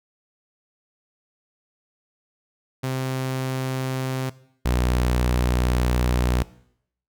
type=tone pair in turn; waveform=sawtooth; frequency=130.81 / 61.33 Hz; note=C3 / B1; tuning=0 / -11 cents; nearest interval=octave + minor second; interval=1311 cents; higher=first; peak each=-20 / -15 dBFS; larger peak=second; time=2.83-4.3 / 4.65-6.43 s; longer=second; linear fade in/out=10 ms; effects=noise-tail reverb RT60 0.7 s tail -19 dB re dry